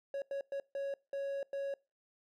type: tone bursts at uneven times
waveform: triangle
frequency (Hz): 554.4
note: C#5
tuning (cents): 0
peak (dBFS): -33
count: 6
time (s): 0.14-0.22 / 0.31-0.41 / 0.52-0.6 / 0.75-0.94 / 1.13-1.43 / 1.53-1.74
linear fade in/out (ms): 2
effects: noise-tail reverb RT60 0.3 s tail -24 dB re dry